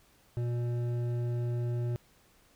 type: tone with hard clipping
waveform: triangle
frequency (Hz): 120.2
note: B2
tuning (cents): -46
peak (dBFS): -31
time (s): 0.37-1.96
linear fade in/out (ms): 0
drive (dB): 13
effects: pink hiss -64 dBFS RMS until 2.55 s